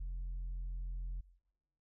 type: tone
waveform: sine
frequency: 43.35 Hz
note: F1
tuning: 12 cents flat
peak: -35 dBFS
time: 0-1.21 s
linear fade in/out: 10 ms
effects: noise-tail reverb RT60 0.9 s tail -22 dB re dry + tanh soft clip ceiling -37 dBFS